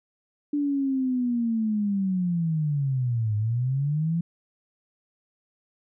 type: linear two-way sweep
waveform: sine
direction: down then up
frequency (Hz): 293.7 to 103.83 to 171.2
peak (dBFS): -22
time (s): 0.53-4.21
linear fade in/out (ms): 5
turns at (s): 3.36
effects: none